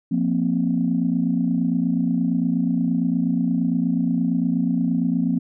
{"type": "chord", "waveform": "sine", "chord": "F suspended fourth", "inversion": "none", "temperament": "equal", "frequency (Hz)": [174.61, 233.1, 261.6], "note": ["F3", "Bb3", "C4"], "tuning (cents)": [0, 0, 0], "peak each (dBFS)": -22, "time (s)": [0.11, 5.39], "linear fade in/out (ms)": 10, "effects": ["tanh soft clip ceiling -9 dBFS"]}